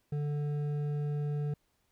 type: tone with hard clipping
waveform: triangle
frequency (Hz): 146.83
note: D3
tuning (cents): 0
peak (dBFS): -32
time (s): 0.12-1.54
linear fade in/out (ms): 5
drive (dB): 11
effects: pink hiss -75 dBFS RMS until 1.91 s